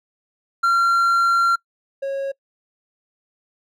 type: tone pair in turn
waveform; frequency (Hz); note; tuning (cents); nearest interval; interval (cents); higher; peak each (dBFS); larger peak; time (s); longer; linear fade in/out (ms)
triangle; 1374 / 547.8; F6 / C#5; -29 / -21; octave + major third; 1592; first; -12 / -20; first; 0.63-1.56 / 2.02-2.32; first; 10
effects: noise-tail reverb RT60 0.1 s tail -25 dB re dry